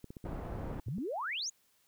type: clicks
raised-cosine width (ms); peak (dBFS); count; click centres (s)
3; -32; 12; 0.043 / 0.105 / 0.168 / 0.242 / 0.331 / 0.392 / 0.46 / 0.586 / 0.644 / 0.794 / 0.884 / 0.983
type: low-pass noise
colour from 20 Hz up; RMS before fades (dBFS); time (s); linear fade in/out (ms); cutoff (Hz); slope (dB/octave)
pink; -40; 0.25-0.8; 2; 840; 12
type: exponential sweep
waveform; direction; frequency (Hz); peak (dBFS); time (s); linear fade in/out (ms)
sine; up; 98 to 7040; -34; 0.86-1.5; 10
effects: white hiss -71 dBFS RMS until 1.87 s